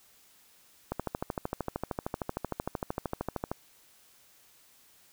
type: click train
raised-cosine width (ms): 1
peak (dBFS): -17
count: 35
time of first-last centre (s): 0.92-3.515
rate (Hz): 13.1
effects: white hiss -61 dBFS RMS until 5.12 s